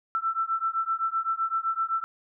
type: beating tone pair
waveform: sine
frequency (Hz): 1330 / 1337.8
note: E6 / E6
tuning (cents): +15 / +25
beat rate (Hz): 7.8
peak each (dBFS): -28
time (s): 0.15-2.04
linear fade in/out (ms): 0
effects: none